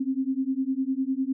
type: beating tone pair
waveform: sine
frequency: 260.5 / 270.4 Hz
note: C4 / C#4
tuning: -7 / -43 cents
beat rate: 9.9 Hz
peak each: -27 / -27 dBFS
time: 0-1.33 s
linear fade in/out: 10 ms
effects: none